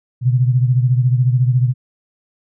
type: beating tone pair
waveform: sine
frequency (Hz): 123.47 / 137.47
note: B2 / C#3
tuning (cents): 0 / -14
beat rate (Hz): 14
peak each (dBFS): -12 / -18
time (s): 0.21-1.74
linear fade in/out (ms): 50
effects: none